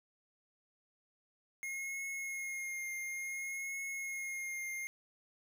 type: tone with vibrato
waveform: square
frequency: 2147 Hz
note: C7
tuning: 44 cents sharp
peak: -39 dBFS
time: 1.63-4.87 s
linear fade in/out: 0 ms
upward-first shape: triangle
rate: 0.57 Hz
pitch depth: 27 cents each way
effects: none